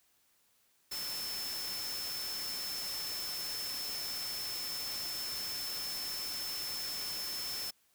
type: tone in noise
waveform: sine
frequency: 5290 Hz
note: E8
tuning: 5 cents sharp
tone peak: -38 dBFS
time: 0.91-7.71 s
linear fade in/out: 10 ms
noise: white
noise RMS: -42 dBFS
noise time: 0.91-7.71 s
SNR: +1 dB
effects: white hiss -71 dBFS RMS until 7.94 s